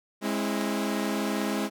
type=chord; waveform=sawtooth; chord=Ab augmented; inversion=none; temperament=equal with one note detuned; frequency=207.7 / 267.4 / 329.6 Hz; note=Ab3 / C4 / E4; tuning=0 / +38 / 0 cents; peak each=-25 / -28 / -29 dBFS; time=0.21-1.7 s; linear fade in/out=50 ms; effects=none